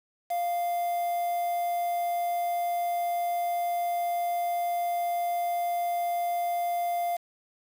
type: tone with quantisation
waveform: triangle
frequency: 697 Hz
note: F5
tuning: 4 cents flat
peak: -24 dBFS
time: 0.3-7.17 s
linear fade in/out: 10 ms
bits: 7
effects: none